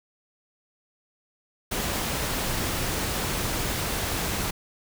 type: noise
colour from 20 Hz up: pink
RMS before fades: -28 dBFS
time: 1.71-4.51 s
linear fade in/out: 10 ms
effects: none

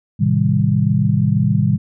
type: chord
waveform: sine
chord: A half-diminished seventh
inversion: none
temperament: just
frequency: 110 / 132 / 158.4 / 198 Hz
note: A2 / C3 / Eb3 / G3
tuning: 0 / +16 / +31 / +18 cents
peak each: -18 dBFS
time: 0.19-1.78 s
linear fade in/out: 20 ms
effects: none

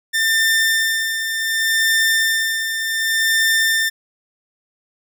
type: tone with tremolo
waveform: sawtooth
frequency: 1795 Hz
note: A6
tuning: 34 cents sharp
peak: -10 dBFS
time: 0.13-3.9 s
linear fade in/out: 20 ms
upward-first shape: sine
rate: 0.67 Hz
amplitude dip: 55%
effects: none

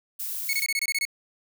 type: noise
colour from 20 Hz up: violet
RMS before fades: -32 dBFS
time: 0.19-0.65 s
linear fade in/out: 10 ms
type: tone bursts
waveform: sawtooth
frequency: 2200 Hz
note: C#7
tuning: 14 cents flat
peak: -20 dBFS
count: 9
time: 0.49-1.052 s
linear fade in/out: 2 ms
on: 42 ms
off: 23 ms
effects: none

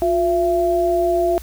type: tone pair together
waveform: sine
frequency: 355.8 / 673.3 Hz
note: F4 / E5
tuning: +32 / +36 cents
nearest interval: major seventh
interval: 1104 cents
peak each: -18 / -17 dBFS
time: 0.02-1.38 s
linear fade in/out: 0 ms
effects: added 60 Hz sine -33 dBFS peak until 1.42 s + white hiss -43 dBFS RMS until 1.42 s

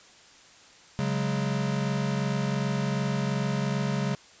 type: chord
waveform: square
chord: C# suspended fourth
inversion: none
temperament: equal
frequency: 138.59 / 185 / 207.7 Hz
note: C#3 / F#3 / G#3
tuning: 0 / 0 / 0 cents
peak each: -29 / -32 / -32 dBFS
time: 0.99-4.15 s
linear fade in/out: 0 ms
effects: white hiss -53 dBFS RMS until 4.4 s + resampled to 16000 Hz

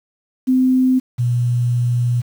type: tone pair in turn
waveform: sine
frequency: 257.3 / 121.19 Hz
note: C4 / B2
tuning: -29 / -32 cents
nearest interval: octave + minor second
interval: 1303 cents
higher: first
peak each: -11 / -14 dBFS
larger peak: first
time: 0.47-1 / 1.18-2.22 s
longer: second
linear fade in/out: 20 ms
effects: 7-bit

